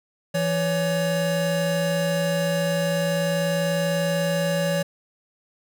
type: tone pair together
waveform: square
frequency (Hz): 167.87 / 564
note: E3 / C#5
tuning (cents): +32 / +30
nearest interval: octave + major sixth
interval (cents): 2098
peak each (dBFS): -25 / -24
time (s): 0.34-4.83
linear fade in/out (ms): 10
effects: none